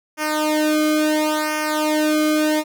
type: tone with flanger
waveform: sawtooth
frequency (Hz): 306.2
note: D#4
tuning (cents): -28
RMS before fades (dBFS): -19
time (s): 0.17-2.64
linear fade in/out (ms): 50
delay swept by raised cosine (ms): 0.25 to 1.12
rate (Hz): 0.72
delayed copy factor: -1
effects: none